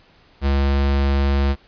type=tone; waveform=square; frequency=69.3 Hz; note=C#2; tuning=in tune; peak=-16 dBFS; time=0.41-1.56 s; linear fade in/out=50 ms; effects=pink hiss -53 dBFS RMS until 1.67 s + resampled to 11025 Hz